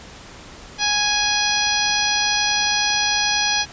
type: harmonic tone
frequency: 830.6 Hz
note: G#5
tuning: in tune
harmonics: 1 / 2 / 3 / 4 / 5 / 6 / 7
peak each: -25 / -25 / -25 / -25 / -25 / -25 / -25 dBFS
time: 0.78-3.66 s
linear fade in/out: 50 ms
effects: pink hiss -40 dBFS RMS until 3.72 s + resampled to 16000 Hz